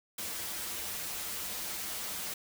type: noise with comb filter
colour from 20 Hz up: white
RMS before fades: -38 dBFS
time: 0.18-2.34 s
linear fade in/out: 5 ms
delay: 7.4 ms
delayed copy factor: -0.6
effects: none